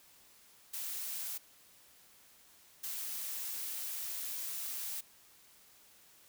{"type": "noise bursts at uneven times", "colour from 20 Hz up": "blue", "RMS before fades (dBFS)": -40, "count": 2, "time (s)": [[0.73, 1.38], [2.83, 5.01]], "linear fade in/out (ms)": 10, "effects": ["white hiss -62 dBFS RMS until 6.28 s"]}